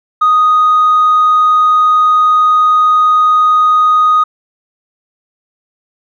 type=tone with tanh clipping; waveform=triangle; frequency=1244.5 Hz; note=D#6; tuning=in tune; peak=-6 dBFS; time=0.21-4.24 s; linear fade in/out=10 ms; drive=5 dB; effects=none